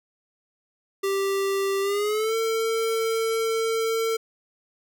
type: tone with pitch glide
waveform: square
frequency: 392 to 450.3 Hz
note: G4 to A4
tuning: 0 to +40 cents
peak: -23 dBFS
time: 1.03-4.17 s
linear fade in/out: 10 ms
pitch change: +240 cents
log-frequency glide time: 1.81-2.35 s
effects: none